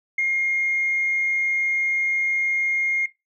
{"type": "tone", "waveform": "sine", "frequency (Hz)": 2133, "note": "C7", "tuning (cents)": 33, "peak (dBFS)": -18, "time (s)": [0.18, 3.06], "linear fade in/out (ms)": 5, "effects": ["noise-tail reverb RT60 0.2 s tail -18 dB re dry", "tanh soft clip ceiling -14 dBFS"]}